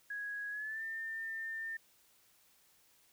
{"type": "tone with pitch glide", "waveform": "sine", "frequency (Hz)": [1661.2, 1801.1], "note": ["G#6", "A6"], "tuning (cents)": [0, 40], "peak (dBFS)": -38, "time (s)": [0.1, 1.77], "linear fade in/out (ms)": 5, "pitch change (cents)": 140, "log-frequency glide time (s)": [0.5, 0.84], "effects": ["white hiss -68 dBFS RMS until 3.12 s"]}